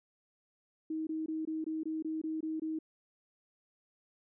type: tone bursts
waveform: sine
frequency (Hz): 316.2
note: D#4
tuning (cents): +28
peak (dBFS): -33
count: 10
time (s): 0.9-2.789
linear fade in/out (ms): 5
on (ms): 170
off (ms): 21
effects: none